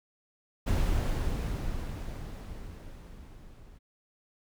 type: noise with level ramp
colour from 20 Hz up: brown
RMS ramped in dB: -25 to -52 dBFS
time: 0.66-3.79 s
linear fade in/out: 20 ms
effects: none